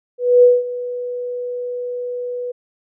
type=tone with ADSR envelope; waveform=sine; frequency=491.4 Hz; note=B4; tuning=9 cents flat; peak=-5 dBFS; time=0.18-2.52 s; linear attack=250 ms; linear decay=200 ms; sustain=-17 dB; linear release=12 ms; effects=none